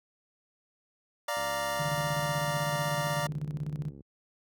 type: chord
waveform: 25% pulse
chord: Bb major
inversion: first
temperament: equal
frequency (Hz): 587.3 / 698.5 / 932.3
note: D5 / F5 / Bb5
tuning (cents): 0 / 0 / 0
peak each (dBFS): -29 / -33 / -31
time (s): 1.28-3.27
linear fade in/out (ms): 5
type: click train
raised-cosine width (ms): 3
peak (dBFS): -35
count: 184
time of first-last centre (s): 1.37-4.007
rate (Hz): 69.4
type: tone with tremolo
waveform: sine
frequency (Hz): 150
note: D3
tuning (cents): +37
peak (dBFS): -29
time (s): 1.79-3.91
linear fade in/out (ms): 10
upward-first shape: square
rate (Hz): 16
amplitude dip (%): 70
effects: high-pass 80 Hz 12 dB/octave